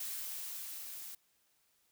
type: noise with level ramp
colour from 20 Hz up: blue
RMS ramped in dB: -40 to -47 dBFS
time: 0-1.15 s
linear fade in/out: 5 ms
effects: white hiss -74 dBFS RMS until 1.91 s